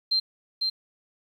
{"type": "tone with echo", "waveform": "sine", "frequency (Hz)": 4151, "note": "C8", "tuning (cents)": -15, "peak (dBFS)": -20, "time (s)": [0.11, 0.2], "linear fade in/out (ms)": 10, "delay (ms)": 500, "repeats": 1, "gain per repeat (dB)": -3, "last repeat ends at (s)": 0.7, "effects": ["9-bit"]}